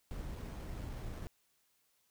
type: noise with sample-and-hold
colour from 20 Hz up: brown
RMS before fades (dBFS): -43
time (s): 0.11-1.27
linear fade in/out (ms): 0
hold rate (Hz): 7350
effects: white hiss -75 dBFS RMS until 2.1 s